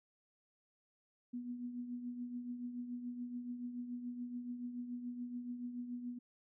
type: tone with tremolo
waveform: sine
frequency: 244 Hz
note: B3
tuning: 21 cents flat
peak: -38 dBFS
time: 1.33-6.19 s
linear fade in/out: 10 ms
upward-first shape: triangle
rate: 7 Hz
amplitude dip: 60%
effects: none

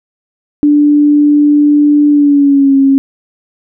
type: tone with pitch glide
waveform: sine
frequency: 293.7 to 272.5 Hz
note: D4 to C#4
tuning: 0 to -29 cents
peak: -4 dBFS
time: 0.63-2.98 s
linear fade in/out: 0 ms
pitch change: -129 cents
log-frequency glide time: 2.09-2.76 s
effects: none

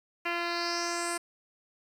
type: tone with low-pass filter sweep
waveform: 10% pulse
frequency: 343.8 Hz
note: F4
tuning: 27 cents flat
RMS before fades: -32 dBFS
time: 0.25-1.18 s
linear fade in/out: 10 ms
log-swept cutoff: 2800 to 9500 Hz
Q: 4
effects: 9-bit

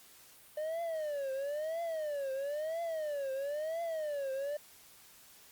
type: tone with vibrato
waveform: triangle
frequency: 600 Hz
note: D5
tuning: 37 cents sharp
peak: -32 dBFS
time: 0.57-4.57 s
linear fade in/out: 5 ms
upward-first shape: triangle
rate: 1 Hz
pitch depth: 230 cents each way
effects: white hiss -58 dBFS RMS until 5.51 s + Opus 48 kbps

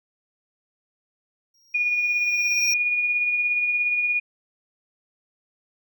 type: tone with exponential growth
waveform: square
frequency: 5610 Hz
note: F8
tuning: 7 cents sharp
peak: -21 dBFS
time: 1.54-2.74 s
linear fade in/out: 5 ms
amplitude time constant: 260 ms
type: tone with tremolo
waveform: sine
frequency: 2445 Hz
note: D#7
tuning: 31 cents flat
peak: -18 dBFS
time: 1.74-4.2 s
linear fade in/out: 10 ms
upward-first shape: triangle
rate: 17 Hz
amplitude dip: 40%
effects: none

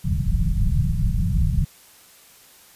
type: low-pass noise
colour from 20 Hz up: pink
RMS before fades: -20 dBFS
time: 0.04-1.65 s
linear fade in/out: 10 ms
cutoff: 190 Hz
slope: 96 dB/octave
effects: white hiss -50 dBFS RMS until 2.75 s + resampled to 32000 Hz

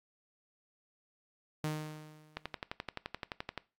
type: tone with exponential decay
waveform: sawtooth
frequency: 153.7 Hz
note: D#3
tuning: 21 cents flat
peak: -28 dBFS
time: 1.64-2.56 s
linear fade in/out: 0 ms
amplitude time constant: 200 ms
type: click train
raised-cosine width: 0.3 ms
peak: -21 dBFS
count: 15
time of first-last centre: 2.37-3.577 s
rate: 11.6 Hz
effects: noise-tail reverb RT60 0.3 s tail -20 dB re dry + AAC 64 kbps

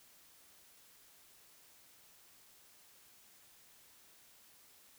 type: silence
effects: white hiss -63 dBFS RMS until 4.98 s

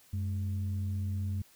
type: tone pair together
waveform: sine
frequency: 94.1 / 210.9 Hz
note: F#2 / G#3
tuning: +30 / +27 cents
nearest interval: octave + major second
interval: 1397 cents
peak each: -30 / -40 dBFS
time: 0.13-1.42 s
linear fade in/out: 5 ms
effects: tanh soft clip ceiling -24 dBFS + white hiss -61 dBFS RMS until 1.55 s

